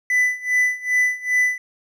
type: tone with tremolo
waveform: triangle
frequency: 1995 Hz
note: B6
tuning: 17 cents sharp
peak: -12 dBFS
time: 0.1-1.58 s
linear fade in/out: 2 ms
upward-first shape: sine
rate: 2.5 Hz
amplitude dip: 90%
effects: none